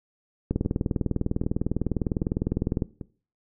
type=two click trains; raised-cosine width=3 ms; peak=-11 / -21 dBFS; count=47 / 4; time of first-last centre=0.51-2.822 / 0.65-3.012 s; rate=19.9 / 1.27 Hz; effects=noise-tail reverb RT60 0.4 s tail -19 dB re dry